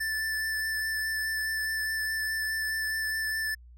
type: tone with vibrato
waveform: square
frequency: 1760 Hz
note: A6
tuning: in tune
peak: -29 dBFS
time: 0-3.55 s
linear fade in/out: 10 ms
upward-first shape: sine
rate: 4.8 Hz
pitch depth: 13 cents each way
effects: added 60 Hz sine -48 dBFS peak until 3.77 s